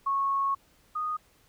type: tone pair in turn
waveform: sine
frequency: 1100 / 1237.5 Hz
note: C#6 / D#6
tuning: -14 / -10 cents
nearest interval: major second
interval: 204 cents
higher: second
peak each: -24 / -28 dBFS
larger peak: first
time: 0.06-0.55 / 0.95-1.17 s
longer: first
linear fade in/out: 10 ms
effects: pink hiss -63 dBFS RMS until 1.48 s